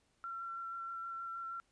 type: tone with vibrato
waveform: sine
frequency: 1358 Hz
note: F6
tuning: 49 cents flat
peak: -40 dBFS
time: 0.24-1.6 s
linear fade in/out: 0 ms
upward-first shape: sine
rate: 6.3 Hz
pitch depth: 12 cents each way
effects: pink hiss -75 dBFS RMS until 1.71 s + resampled to 22050 Hz